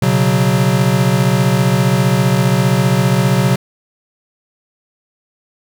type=chord; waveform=square; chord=B suspended second; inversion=none; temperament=equal; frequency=123.47 / 138.59 / 185 Hz; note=B2 / C#3 / F#3; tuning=0 / 0 / 0 cents; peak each=-16 dBFS; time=0.02-3.56 s; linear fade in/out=5 ms; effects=none